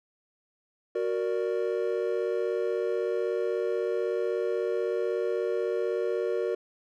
triangle chord, Gb augmented, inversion none, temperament equal, 370 / 466.2 / 587.3 Hz, Gb4 / Bb4 / D5, 0 / 0 / 0 cents, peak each -28 / -27 / -32 dBFS, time 0.95-6.55 s, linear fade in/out 5 ms, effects none

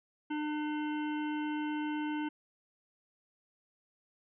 harmonic tone with a mistuned harmonic, 301.3 Hz, D4, 44 cents sharp, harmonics 1 / 3 / 5 / 7 / 9 / 10, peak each -33 / -41 / -45 / -50 / -51 / -52 dBFS, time 0.3-2.29 s, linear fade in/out 10 ms, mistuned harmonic 10, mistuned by +26 cents, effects none

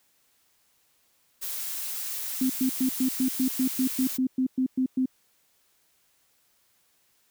blue noise, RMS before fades -33 dBFS, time 1.41-4.18 s, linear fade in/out 20 ms
sine tone bursts, 258.6 Hz, C4, 20 cents flat, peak -21 dBFS, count 14, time 2.41-5.058 s, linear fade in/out 5 ms, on 87 ms, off 110 ms
effects white hiss -67 dBFS RMS until 7.3 s

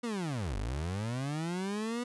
30% pulse linear two-way sweep, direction down then up, 246.9 to 45.18 to 246.9 Hz, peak -30 dBFS, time 0.03-2.04 s, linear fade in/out 10 ms, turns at 0.57 s, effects resampled to 24000 Hz

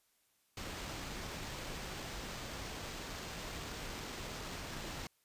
pink noise with sample-and-hold, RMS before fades -44 dBFS, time 0.57-5.07 s, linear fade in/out 2 ms, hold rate 11025 Hz, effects white hiss -75 dBFS RMS until 5.24 s + resampled to 32000 Hz

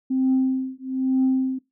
sine tone with tremolo, 261.6 Hz, C4, in tune, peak -14 dBFS, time 0.1-1.59 s, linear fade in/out 10 ms, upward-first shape triangle, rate 1.1 Hz, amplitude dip 100%, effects noise-tail reverb RT60 0.2 s tail -21 dB re dry + tanh soft clip ceiling -13 dBFS

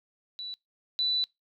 sine tone pair in turn, 3951 / 3976 Hz, B7 / B7, 0 / +11 cents, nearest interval unison, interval 11 cents, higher second, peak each -35 / -25 dBFS, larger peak second, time 0.39-0.54 / 0.99-1.24 s, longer second, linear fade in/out 0 ms, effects noise-tail reverb RT60 0.2 s tail -24 dB re dry

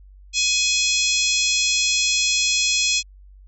harmonic tone with a mistuned harmonic, 840 Hz, G#5, 19 cents sharp, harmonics 3 / 4 / 5 / 6 / 7 / 8 / 9, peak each -23 / -24 / -25 / -26 / -26 / -27 / -28 dBFS, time 0.33-3.03 s, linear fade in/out 50 ms, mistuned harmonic 6, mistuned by +44 cents, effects added 48 Hz sine -43 dBFS peak until 3.47 s

